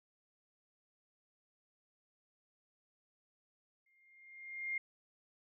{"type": "tone with exponential growth", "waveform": "sine", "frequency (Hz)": 2119, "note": "C7", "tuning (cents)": 21, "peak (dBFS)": -33, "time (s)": [3.86, 4.78], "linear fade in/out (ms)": 5, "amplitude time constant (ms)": 200, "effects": []}